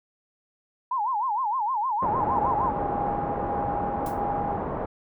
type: tone with vibrato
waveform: sine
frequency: 935 Hz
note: A#5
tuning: 5 cents sharp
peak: -23 dBFS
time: 0.91-2.71 s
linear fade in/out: 5 ms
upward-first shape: sine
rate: 6.5 Hz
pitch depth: 230 cents each way
type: low-pass noise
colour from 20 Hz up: white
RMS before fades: -30 dBFS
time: 2.02-4.86 s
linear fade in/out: 5 ms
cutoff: 940 Hz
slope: 24 dB/octave
type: tone with tremolo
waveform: sine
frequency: 815 Hz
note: G#5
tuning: 33 cents flat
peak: -26 dBFS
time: 2.2-4.57 s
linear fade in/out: 2 ms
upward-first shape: triangle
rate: 1.5 Hz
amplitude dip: 40%
type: noise with exponential decay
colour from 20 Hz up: blue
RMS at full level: -39 dBFS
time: 4.06-4.23 s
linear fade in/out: 2 ms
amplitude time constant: 36 ms
effects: none